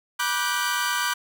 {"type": "chord", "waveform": "sawtooth", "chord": "G major seventh", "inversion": "first", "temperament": "equal with one note detuned", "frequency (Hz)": [973, 1174.7, 1480, 1568], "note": ["B5", "D6", "F#6", "G6"], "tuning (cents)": [-26, 0, 0, 0], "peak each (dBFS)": -25, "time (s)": [0.19, 1.14], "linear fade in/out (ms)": 10, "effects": []}